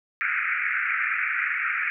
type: band-pass noise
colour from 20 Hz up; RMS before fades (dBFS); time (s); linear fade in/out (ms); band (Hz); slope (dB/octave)
white; -26; 0.21-1.9; 0; 1300 to 2400; 96
effects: none